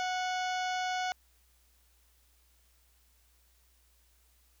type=harmonic tone with a mistuned harmonic; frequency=736 Hz; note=F#5; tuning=9 cents flat; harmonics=1 / 2 / 3 / 4 / 5 / 6 / 7 / 8 / 9; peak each=-32 / -38 / -42 / -44 / -46 / -48 / -49 / -50 / -51 dBFS; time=0-1.12 s; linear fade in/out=0 ms; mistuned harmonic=5; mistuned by=-100 cents; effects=added 60 Hz sine -66 dBFS peak until 4.6 s + white hiss -69 dBFS RMS until 4.6 s